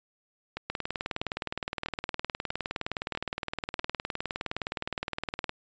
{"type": "two click trains", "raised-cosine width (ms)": 0.3, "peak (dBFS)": [-15, -18], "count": [94, 6], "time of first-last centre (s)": [[0.7, 5.494], [0.57, 3.796]], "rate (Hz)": [19.4, 1.55], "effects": ["resampled to 16000 Hz"]}